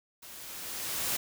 white noise with level ramp, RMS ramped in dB -48 to -30 dBFS, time 0.22-1.17 s, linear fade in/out 10 ms, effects none

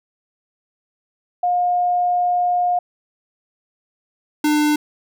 sine / square tone pair in turn, 713 / 299.8 Hz, F5 / D4, +36 / +36 cents, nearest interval octave + minor third, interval 1500 cents, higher first, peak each -15 dBFS, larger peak neither, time 1.43-2.79 / 4.44-4.76 s, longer first, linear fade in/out 5 ms, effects none

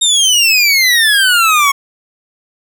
25% pulse exponential sweep, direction down, 3729 to 1094 Hz, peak -4 dBFS, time 0.01-1.72 s, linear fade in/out 10 ms, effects none

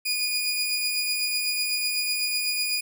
sawtooth tone pair together, 2450 / 4908 Hz, D#7 / D#8, -27 / -25 cents, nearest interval octave, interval 1202 cents, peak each -24 dBFS, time 0.05-2.81 s, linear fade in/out 10 ms, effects none

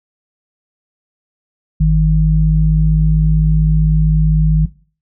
sine tone pair together, 52.3 / 156.6 Hz, G#1 / D#3, +13 / +11 cents, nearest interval octave + perfect fifth, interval 1898 cents, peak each -11 dBFS, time 1.8-4.66 s, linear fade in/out 10 ms, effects noise-tail reverb RT60 0.4 s tail -19 dB re dry

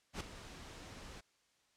pink noise with ADSR envelope, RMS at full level -39 dBFS, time 0.13-1.21 s, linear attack 74 ms, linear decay 7 ms, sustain -12 dB, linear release 10 ms, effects white hiss -74 dBFS RMS until 1.76 s + low-pass 7000 Hz 12 dB/octave

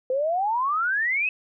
sine exponential sweep, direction up, 502 to 2615 Hz, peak -21 dBFS, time 0.1-1.29 s, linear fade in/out 2 ms, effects none

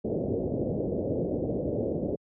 white low-pass noise, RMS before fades -29 dBFS, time 0.04-2.16 s, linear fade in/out 10 ms, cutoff 570 Hz, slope 48 dB/octave, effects high-pass 80 Hz 12 dB/octave

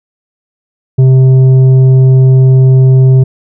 triangle tone with tanh clipping, 130.81 Hz, C3, in tune, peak -3 dBFS, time 0.98-3.24 s, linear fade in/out 10 ms, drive 11 dB, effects none

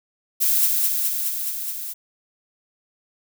violet noise with echo, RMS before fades -19 dBFS, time 0.4-0.68 s, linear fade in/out 20 ms, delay 210 ms, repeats 6, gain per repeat -2 dB, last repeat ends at 1.94 s, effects none

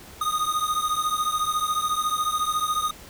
square beating tone pair, 1231 / 1245 Hz, D#6 / D#6, -19 / +1 cents, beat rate 14 Hz, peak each -26 / -27 dBFS, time 0.21-2.91 s, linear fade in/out 5 ms, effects pink hiss -45 dBFS RMS until 3.09 s

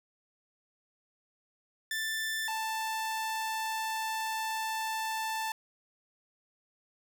sawtooth tone pair in turn, 1768 / 883.5 Hz, A6 / A5, +8 / +7 cents, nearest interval octave, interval 1201 cents, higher first, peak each -28 dBFS, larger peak neither, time 1.91-2.48 / 2.48-5.52 s, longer second, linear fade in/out 2 ms, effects none

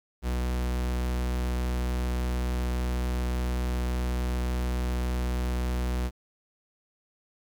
45% pulse tone, 61.74 Hz, B1, in tune, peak -26 dBFS, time 0.22-6.11 s, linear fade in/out 50 ms, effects 10-bit

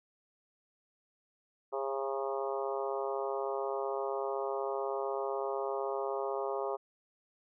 harmonic tone with a mistuned harmonic, 135.9 Hz, C#3, 34 cents flat, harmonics 3 / 4 / 5 / 6 / 7 / 8 / 9, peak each -36 / -38 / -40 / -42 / -43 / -44 / -45 dBFS, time 1.72-6.77 s, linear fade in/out 20 ms, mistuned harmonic 6, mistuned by +16 cents, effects none

